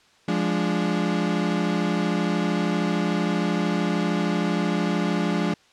35% pulse chord, D diminished, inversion first, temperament equal, 174.61 / 207.7 / 293.7 Hz, F3 / Ab3 / D4, 0 / 0 / 0 cents, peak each -23 / -24 / -26 dBFS, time 0.28-5.54 s, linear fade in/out 5 ms, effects white hiss -57 dBFS RMS until 5.72 s + low-pass 5000 Hz 12 dB/octave

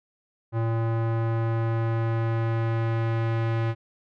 square tone with low-pass filter sweep, 114 Hz, A#2, 38 cents flat, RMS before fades -25 dBFS, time 0.52-3.75 s, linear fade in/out 50 ms, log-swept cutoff 1200 to 2300 Hz, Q 0.99, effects none

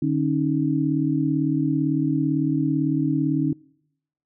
sine tone cluster, 149.6 / 273.9 / 311.8 Hz, D3 / C#4 / D#4, +32 / -21 / +4 cents, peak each -24 / -23 / -24 dBFS, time 0.02-3.53 s, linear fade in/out 5 ms, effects noise-tail reverb RT60 0.8 s tail -25 dB re dry

